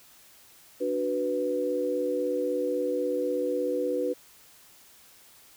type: chord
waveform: sine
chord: B minor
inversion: first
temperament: equal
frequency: 293.7 / 370 / 493.9 Hz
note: D4 / F#4 / B4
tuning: 0 / 0 / 0 cents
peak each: -32 / -32 / -27 dBFS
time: 0.8-4.14 s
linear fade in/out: 20 ms
effects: white hiss -55 dBFS RMS until 5.56 s